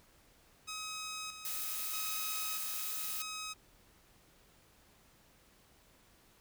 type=tone with tremolo; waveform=10% pulse; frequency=1269 Hz; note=D#6; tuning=34 cents sharp; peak=-32 dBFS; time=0.67-3.54 s; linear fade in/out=20 ms; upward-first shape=square; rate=0.79 Hz; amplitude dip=55%
type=noise; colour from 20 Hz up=blue; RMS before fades=-39 dBFS; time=1.45-3.22 s; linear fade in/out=0 ms
effects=pink hiss -65 dBFS RMS until 6.4 s